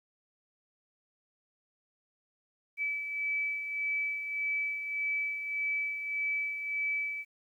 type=beating tone pair; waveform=sine; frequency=2300 / 2301.7 Hz; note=D7 / D7; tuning=-37 / -35 cents; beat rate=1.7 Hz; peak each=-40 / -31 dBFS; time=2.77-7.25 s; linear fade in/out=50 ms; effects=11-bit